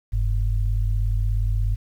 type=tone pair together; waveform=sine; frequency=45.66 / 102.5 Hz; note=F#1 / G#2; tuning=-22 / -22 cents; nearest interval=octave + major second; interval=1400 cents; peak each=-20 / -24 dBFS; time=0.12-1.76 s; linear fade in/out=20 ms; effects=9-bit